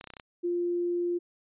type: clicks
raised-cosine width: 0.2 ms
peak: -25 dBFS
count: 7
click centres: 0.011 / 0.042 / 0.073 / 0.103 / 0.137 / 0.168 / 0.198 s
type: tone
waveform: sine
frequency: 349.2 Hz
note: F4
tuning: in tune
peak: -26 dBFS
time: 0.43-1.19 s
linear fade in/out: 20 ms
effects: resampled to 8000 Hz